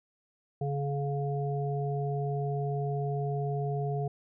harmonic tone, 141.1 Hz, C#3, 31 cents sharp, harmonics 1 / 3 / 5, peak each -30 / -35 / -37 dBFS, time 0.61-4.08 s, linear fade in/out 5 ms, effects none

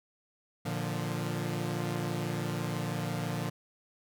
sawtooth chord, Bb major, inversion none, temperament equal with one note detuned, 116.54 / 148.62 / 174.61 Hz, Bb2 / D3 / F3, 0 / +21 / 0 cents, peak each -32 dBFS, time 0.65-3.5 s, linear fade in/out 10 ms, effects none

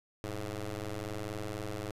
15% pulse ring-modulated tone, 103.83 Hz, G#2, in tune, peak -27 dBFS, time 0.24-1.91 s, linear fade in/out 0 ms, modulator 218 Hz, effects resampled to 32000 Hz

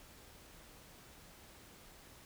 silence, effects pink hiss -58 dBFS RMS until 2.25 s

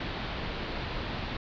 pink low-pass noise, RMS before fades -35 dBFS, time 0-1.37 s, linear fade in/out 5 ms, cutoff 4400 Hz, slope 48 dB/octave, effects none

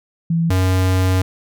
sine / square tone pair in turn, 166.1 / 93.04 Hz, E3 / F#2, +13 / +10 cents, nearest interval minor seventh, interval 1003 cents, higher first, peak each -14 dBFS, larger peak neither, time 0.3-0.5 / 0.5-1.22 s, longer second, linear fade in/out 5 ms, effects none

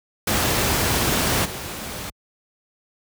pink noise with level steps, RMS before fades -20 / -31 dBFS, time 0.27-2.1 s, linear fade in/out 5 ms, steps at 1.44 s, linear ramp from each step 20 ms, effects high-pass 60 Hz 12 dB/octave

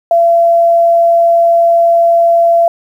sine tone, 678 Hz, E5, 49 cents sharp, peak -5 dBFS, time 0.11-2.68 s, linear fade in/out 2 ms, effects 7-bit

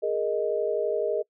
sine chord, Ab suspended second, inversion none, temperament just, 415.3 / 467.2 / 623 Hz, Ab4 / Bb4 / Eb5, 0 / +4 / +2 cents, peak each -28 dBFS, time 0.02-1.23 s, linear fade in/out 20 ms, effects noise-tail reverb RT60 0.1 s tail -26 dB re dry

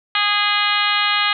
harmonic tone with a mistuned harmonic, 412.2 Hz, G#4, 13 cents flat, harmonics 2 / 3 / 4 / 5 / 6 / 7 / 8 / 9 / 10, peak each -27 / -21 / -24 / -23 / -25 / -24 / -24 / -26 / -27 dBFS, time 0.15-1.33 s, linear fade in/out 2 ms, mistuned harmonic 7, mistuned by +16 cents, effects none

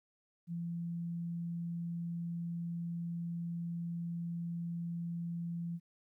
sine tone, 170 Hz, F3, 46 cents flat, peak -36 dBFS, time 0.47-5.8 s, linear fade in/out 50 ms, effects 13-bit

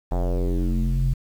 square tone with low-pass filter sweep, 44.31 Hz, F1, 26 cents sharp, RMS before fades -22 dBFS, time 0.11-1.14 s, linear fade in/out 10 ms, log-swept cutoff 800 to 120 Hz, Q 3, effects 8-bit

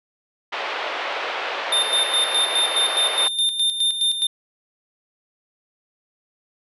pink band-pass noise, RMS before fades -27 dBFS, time 0.52-3.28 s, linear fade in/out 10 ms, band 500 to 3500 Hz, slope 24 dB/octave
square tone with tremolo, 3611 Hz, A7, 44 cents sharp, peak -17 dBFS, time 1.72-4.27 s, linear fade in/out 5 ms, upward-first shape square, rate 4.8 Hz, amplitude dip 60%
effects resampled to 32000 Hz

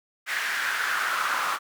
brown noise with high-pass filter sweep, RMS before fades -27 dBFS, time 0.26-1.59 s, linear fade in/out 50 ms, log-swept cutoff 1800 to 1200 Hz, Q 3.8, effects none

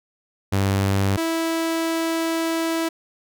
sawtooth tone pair in turn, 98 / 328 Hz, G2 / E4, 0 / -9 cents, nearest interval octave + major sixth, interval 2091 cents, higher second, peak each -14 / -17 dBFS, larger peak first, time 0.52-1.17 / 1.17-2.89 s, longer second, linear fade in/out 10 ms, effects none

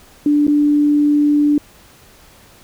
sine tone with dropouts, 293.7 Hz, D4, in tune, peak -10 dBFS, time 0.26-1.58 s, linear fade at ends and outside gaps 2 ms, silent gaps 0.469-0.479 s, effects pink hiss -46 dBFS RMS until 2.63 s

